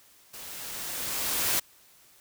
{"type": "noise with level ramp", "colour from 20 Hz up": "white", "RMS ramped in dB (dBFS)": [-43, -25], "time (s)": [0.33, 1.6], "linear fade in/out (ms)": 10, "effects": ["white hiss -58 dBFS RMS until 2.2 s"]}